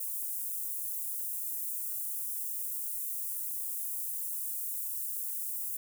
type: high-pass noise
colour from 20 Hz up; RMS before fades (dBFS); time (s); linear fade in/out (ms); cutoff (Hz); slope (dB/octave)
white; -36; 0-5.77; 5; 9400; 24
effects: none